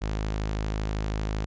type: tone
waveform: sawtooth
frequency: 52.7 Hz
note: G#1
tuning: 26 cents sharp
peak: -23 dBFS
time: 0.01-1.46 s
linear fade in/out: 20 ms
effects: resampled to 16000 Hz